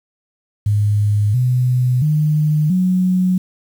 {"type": "tone with pitch steps", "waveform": "sine", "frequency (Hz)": [103.83, 125.63, 152.02, 183.94], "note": ["G#2", "B2", "D#3", "F#3"], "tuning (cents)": [0, 30, -40, -10], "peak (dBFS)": -12, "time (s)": [0.66, 3.38], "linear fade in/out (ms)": 5, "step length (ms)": 680, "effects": ["7-bit"]}